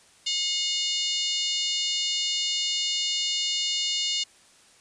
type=harmonic tone; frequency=720 Hz; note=F#5; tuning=47 cents flat; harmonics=3 / 4 / 5 / 6 / 7 / 8 / 9 / 10; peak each=-39 / -29 / -31 / -30 / -35 / -41 / -38 / -36 dBFS; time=0.26-4.24 s; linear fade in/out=10 ms; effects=white hiss -56 dBFS RMS until 4.8 s + resampled to 22050 Hz